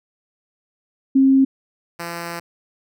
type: tone pair in turn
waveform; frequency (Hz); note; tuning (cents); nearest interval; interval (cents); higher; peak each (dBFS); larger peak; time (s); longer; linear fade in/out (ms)
sine / 5% pulse; 268.2 / 170.38; C4 / F3; +43 / -42; minor sixth; 785; first; -10 / -16; first; 1.15-1.45 / 1.99-2.4; second; 10
effects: none